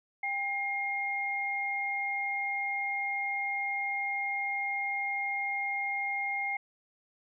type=tone pair together; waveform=sine; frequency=798.2 / 2131 Hz; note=G5 / C7; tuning=+31 / +31 cents; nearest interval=octave + perfect fourth; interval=1700 cents; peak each=-35 / -31 dBFS; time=0.23-6.57 s; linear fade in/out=5 ms; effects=none